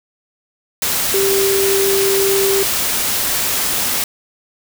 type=tone in noise; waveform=sine; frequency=392 Hz; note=G4; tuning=in tune; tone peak=-14 dBFS; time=1.14-2.63 s; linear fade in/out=2 ms; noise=white; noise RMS=-18 dBFS; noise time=0.82-4.04 s; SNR=+1 dB; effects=none